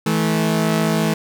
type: tone pair together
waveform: sawtooth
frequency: 162.12 / 216.4 Hz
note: E3 / A3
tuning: -29 / -29 cents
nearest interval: perfect fourth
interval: 500 cents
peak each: -15 dBFS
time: 0.06-1.14 s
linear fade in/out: 5 ms
effects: none